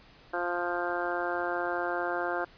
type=harmonic tone; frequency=175.3 Hz; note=F3; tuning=7 cents sharp; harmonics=2 / 3 / 4 / 5 / 6 / 7 / 8 / 9; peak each=-35 / -36 / -34 / -39 / -40 / -41 / -37 / -37 dBFS; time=0.33-2.45 s; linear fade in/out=10 ms; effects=pink hiss -56 dBFS RMS until 2.57 s + resampled to 11025 Hz